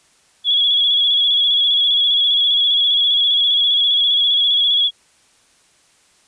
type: tone with vibrato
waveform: sine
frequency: 3366 Hz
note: G#7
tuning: 23 cents sharp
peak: -12 dBFS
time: 0.44-4.91 s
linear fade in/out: 50 ms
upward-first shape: square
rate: 15 Hz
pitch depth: 32 cents each way
effects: white hiss -55 dBFS RMS until 6.27 s + resampled to 22050 Hz